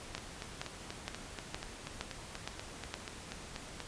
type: two click trains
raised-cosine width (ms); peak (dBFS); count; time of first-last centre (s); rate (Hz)
0.2; -23 / -19; 16 / 7; 0.18-3.803 / 0.15-2.941; 4.14 / 2.15
effects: pink hiss -48 dBFS RMS until 3.87 s + resampled to 22050 Hz